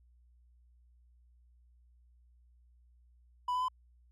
triangle tone with pitch steps, 990 / 1003.2 / 1016.7 Hz, B5 / B5 / B5, +4 / +27 / +50 cents, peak -28 dBFS, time 3.48-3.684 s, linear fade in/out 5 ms, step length 68 ms, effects added 60 Hz sine -61 dBFS peak until 4.11 s

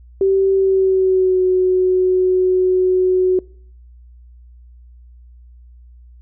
sine tone with pitch glide, 386.8 to 369.5 Hz, G4 to F#4, -23 to -2 cents, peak -11 dBFS, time 0.21-3.39 s, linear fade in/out 2 ms, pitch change -79 cents, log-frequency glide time 0.54-1.42 s, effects noise-tail reverb RT60 0.6 s tail -25 dB re dry + added 60 Hz sine -40 dBFS peak until 6.21 s

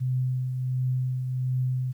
sine tone with tremolo, 128 Hz, C3, 38 cents flat, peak -22 dBFS, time 0-1.93 s, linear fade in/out 20 ms, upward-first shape triangle, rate 1.4 Hz, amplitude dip 45%, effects 10-bit

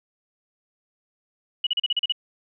sine tone bursts, 2928 Hz, F#7, 19 cents flat, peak -19 dBFS, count 8, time 1.64-2.123 s, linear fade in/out 5 ms, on 28 ms, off 37 ms, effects none

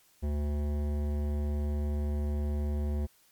sine tone with hard clipping, 73.42 Hz, D2, in tune, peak -30 dBFS, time 0.22-3.07 s, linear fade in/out 20 ms, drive 15 dB, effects white hiss -64 dBFS RMS until 3.31 s + MP3 96 kbps

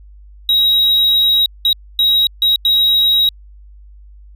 triangle tone bursts at uneven times, 3823 Hz, A#7, 43 cents sharp, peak -8 dBFS, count 5, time 0.49-1.46 / 1.65-1.73 / 1.99-2.27 / 2.42-2.56 / 2.65-3.29 s, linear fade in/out 2 ms, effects added 50 Hz sine -37 dBFS peak until 4.35 s

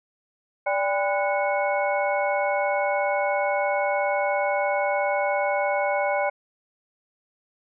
sine tone cluster, 583 / 800 / 1006 / 1468 / 2202 Hz, D5 / G5 / B5 / F#6 / C#7, -13 / +35 / +32 / -14 / -12 cents, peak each -24 / -26 / -32 / -32 / -30 dBFS, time 0.66-6.3 s, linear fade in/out 10 ms, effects none

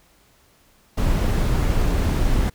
brown noise, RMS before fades -19 dBFS, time 0.97-2.5 s, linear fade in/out 10 ms, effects pink hiss -57 dBFS RMS until 2.54 s

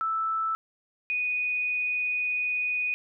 sine tone pair in turn, 1318 / 2479 Hz, E6 / D#7, -1 / -7 cents, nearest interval major seventh, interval 1094 cents, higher second, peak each -25 dBFS, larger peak neither, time 0.01-0.55 / 1.1-2.94 s, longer second, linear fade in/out 0 ms, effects none

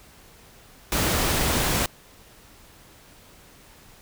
pink noise, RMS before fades -23 dBFS, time 0.92-1.86 s, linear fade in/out 2 ms, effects pink hiss -51 dBFS RMS until 4.01 s

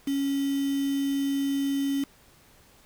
sine tone with quantisation, 277.2 Hz, C#4, in tune, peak -24 dBFS, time 0.07-2.04 s, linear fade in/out 5 ms, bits 6, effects pink hiss -57 dBFS RMS until 2.85 s

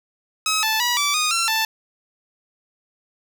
10% pulse tone with pitch steps, 1279 / 876 / 970 / 1157 / 1236 / 1355 / 883 Hz, D#6 / A5 / B5 / D6 / D#6 / E6 / A5, +47 / -8 / -31 / -26 / -12 / +47 / +6 cents, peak -10 dBFS, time 0.46-1.65 s, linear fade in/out 2 ms, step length 170 ms, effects none

